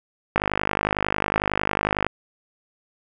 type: click train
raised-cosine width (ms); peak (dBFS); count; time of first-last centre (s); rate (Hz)
0.5; -5; 88; 0.36-2.066; 51
effects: none